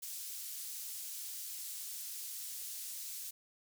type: high-pass noise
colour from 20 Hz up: pink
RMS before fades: -44 dBFS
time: 0.02-3.31 s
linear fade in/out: 10 ms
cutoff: 6600 Hz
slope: 12 dB/octave
effects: none